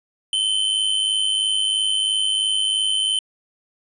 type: tone with amplitude modulation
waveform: square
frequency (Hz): 3067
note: G7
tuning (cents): -38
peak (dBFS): -16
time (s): 0.33-3.19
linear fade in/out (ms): 2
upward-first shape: sine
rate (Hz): 103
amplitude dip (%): 60
effects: resampled to 24000 Hz